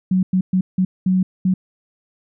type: tone bursts at uneven times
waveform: sine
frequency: 185.8 Hz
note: F#3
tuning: 7 cents sharp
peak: -13 dBFS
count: 6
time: 0.11-0.23 / 0.33-0.41 / 0.53-0.61 / 0.78-0.85 / 1.06-1.23 / 1.45-1.54 s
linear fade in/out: 5 ms
effects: none